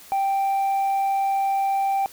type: tone with tanh clipping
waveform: sine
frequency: 784 Hz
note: G5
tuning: in tune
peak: -20 dBFS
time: 0.12-2.06 s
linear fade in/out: 0 ms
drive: 2 dB
effects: white hiss -46 dBFS RMS until 2.12 s